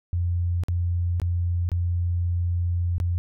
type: tone with dropouts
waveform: sine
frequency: 87.31 Hz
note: F2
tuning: in tune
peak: -21 dBFS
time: 0.13-3.18 s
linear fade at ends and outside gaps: 0 ms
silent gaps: 0.636-0.684 / 1.199-1.217 / 1.69-1.717 / 2.982-3.001 s
effects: none